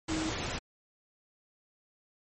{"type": "tone in noise", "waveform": "sine", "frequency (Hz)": 317.2, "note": "D#4", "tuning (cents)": 33, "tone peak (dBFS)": -32, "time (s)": [0.09, 0.3], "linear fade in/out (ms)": 10, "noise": "pink", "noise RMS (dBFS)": -35, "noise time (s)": [0.08, 0.59], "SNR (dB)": 0, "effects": ["MP3 32 kbps"]}